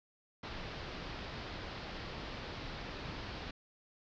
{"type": "low-pass noise", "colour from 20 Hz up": "pink", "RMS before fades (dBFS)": -44, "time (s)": [0.43, 3.51], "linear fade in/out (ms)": 5, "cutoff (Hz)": 5000, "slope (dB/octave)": 48, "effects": []}